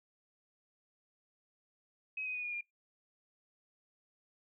sine tone with pitch steps, 2543 / 2508 / 2473 / 2439 / 2406 Hz, D#7 / D#7 / D#7 / D#7 / D7, +37 / +13 / -11 / -35 / +41 cents, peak -36 dBFS, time 2.17-2.61 s, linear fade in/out 5 ms, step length 88 ms, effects noise-tail reverb RT60 0.2 s tail -23 dB re dry

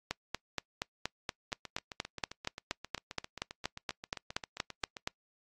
two click trains, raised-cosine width 0.2 ms, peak -15 / -24 dBFS, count 22 / 27, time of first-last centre 0.11-5.075 / 1.52-4.968 s, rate 4.23 / 7.54 Hz, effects noise-tail reverb RT60 0.1 s tail -25 dB re dry + AAC 32 kbps

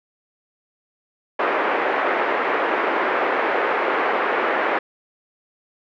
pink band-pass noise, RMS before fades -21 dBFS, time 1.39-4.79 s, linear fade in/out 5 ms, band 370 to 2100 Hz, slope 24 dB/octave, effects none

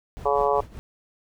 brown noise with tremolo, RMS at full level -37 dBFS, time 0.17-0.79 s, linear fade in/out 0 ms, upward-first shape sine, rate 5.2 Hz, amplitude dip 75%
harmonic tone, 141.8 Hz, C#3, 40 cents sharp, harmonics 3 / 4 / 5 / 6 / 7 / 8, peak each -24 / -25 / -26 / -27 / -27 / -28 dBFS, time 0.25-0.61 s, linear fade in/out 10 ms
effects none

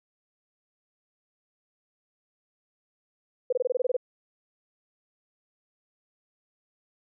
sine tone bursts, 502 Hz, B4, 28 cents sharp, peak -21 dBFS, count 10, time 3.5-3.967 s, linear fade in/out 5 ms, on 26 ms, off 23 ms, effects none

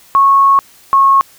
sine tone pair in turn, 1100 / 1092.4 Hz, C#6 / C#6, -14 / -26 cents, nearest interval unison, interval 12 cents, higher first, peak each -5 dBFS, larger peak neither, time 0.15-0.59 / 0.93-1.21 s, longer first, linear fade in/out 0 ms, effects white hiss -44 dBFS RMS until 1.38 s

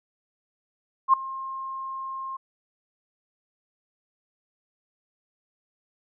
sine tone with ADSR envelope, 1065 Hz, C6, 30 cents sharp, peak -11 dBFS, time 1.08-2.37 s, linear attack 55 ms, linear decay 4 ms, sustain -20 dB, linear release 10 ms, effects none

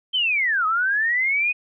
sine linear two-way sweep, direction down then up, 3156 to 1244.5 to 2510 Hz, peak -18 dBFS, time 0.13-1.53 s, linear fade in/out 20 ms, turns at 0.66 s, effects none

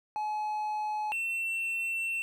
triangle tone pair in turn, 850 / 2699 Hz, G#5 / E7, +40 / +40 cents, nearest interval octave + minor sixth, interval 2000 cents, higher second, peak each -28 dBFS, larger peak neither, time 0.16-1.12 / 1.12-2.22 s, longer second, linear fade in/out 0 ms, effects none

